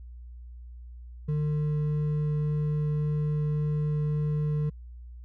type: tone with hard clipping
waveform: triangle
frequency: 150.3 Hz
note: D3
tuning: 40 cents sharp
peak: -26 dBFS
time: 1.28-4.7 s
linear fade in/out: 10 ms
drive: 8 dB
effects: added 60 Hz sine -41 dBFS peak until 5.24 s